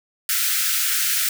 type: high-pass noise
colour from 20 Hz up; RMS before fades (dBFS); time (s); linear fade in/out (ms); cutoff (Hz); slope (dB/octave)
white; -21; 0.29-1.29; 2; 1300; 96
effects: none